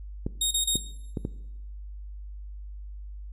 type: clicks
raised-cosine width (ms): 3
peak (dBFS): -16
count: 4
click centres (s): 0.265 / 0.756 / 1.172 / 1.251
type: tone bursts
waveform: 20% pulse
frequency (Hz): 3729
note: A#7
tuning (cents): 0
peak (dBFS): -17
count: 3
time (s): 0.41-0.772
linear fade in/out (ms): 5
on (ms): 100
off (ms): 31
effects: noise-tail reverb RT60 1.0 s tail -17 dB re dry + added 50 Hz sine -37 dBFS peak until 3.32 s